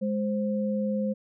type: tone pair together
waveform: sine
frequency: 207.7 / 523.3 Hz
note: G#3 / C5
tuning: 0 / 0 cents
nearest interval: octave + major third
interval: 1600 cents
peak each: -26 / -30 dBFS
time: 0.01-1.14 s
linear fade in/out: 20 ms
effects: none